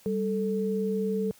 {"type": "tone pair together", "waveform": "sine", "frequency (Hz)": [196, 440], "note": ["G3", "A4"], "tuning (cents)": [0, 0], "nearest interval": "octave + major second", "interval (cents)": 1400, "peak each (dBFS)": -28, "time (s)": [0.06, 1.31], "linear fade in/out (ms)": 0, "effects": ["white hiss -57 dBFS RMS until 1.39 s", "high-pass 60 Hz 12 dB/octave"]}